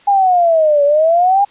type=exponential two-way sweep; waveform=sine; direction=down then up; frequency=819 to 566 to 819 Hz; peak=-8 dBFS; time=0.07-1.45 s; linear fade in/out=10 ms; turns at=0.84 s; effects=white hiss -47 dBFS RMS until 1.5 s + resampled to 8000 Hz